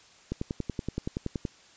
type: click train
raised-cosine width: 3 ms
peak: -17 dBFS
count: 13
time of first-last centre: 0.32-1.452 s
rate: 10.6 Hz
effects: white hiss -56 dBFS RMS until 1.76 s + resampled to 16000 Hz